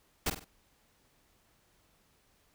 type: noise with echo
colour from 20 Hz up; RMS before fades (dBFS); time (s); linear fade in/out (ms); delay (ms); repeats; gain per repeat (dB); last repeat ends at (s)
pink; -30; 0.26-0.3; 5; 48; 3; -8; 0.444
effects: pink hiss -69 dBFS RMS until 2.54 s